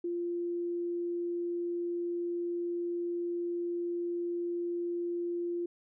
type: tone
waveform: sine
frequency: 346.6 Hz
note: F4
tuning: 13 cents flat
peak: -31 dBFS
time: 0.04-5.66 s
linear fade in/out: 5 ms
effects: none